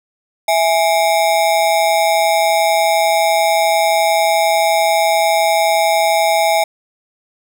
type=ring-modulated tone; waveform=square; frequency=743 Hz; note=F#5; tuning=7 cents sharp; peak=-9 dBFS; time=0.48-6.64 s; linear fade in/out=5 ms; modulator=85.7 Hz; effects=none